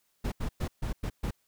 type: noise bursts at uneven times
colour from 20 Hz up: brown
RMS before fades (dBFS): -31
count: 6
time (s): 0.24-0.32 / 0.4-0.49 / 0.6-0.68 / 0.82-0.93 / 1.03-1.1 / 1.23-1.31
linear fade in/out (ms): 10
effects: white hiss -73 dBFS RMS until 1.47 s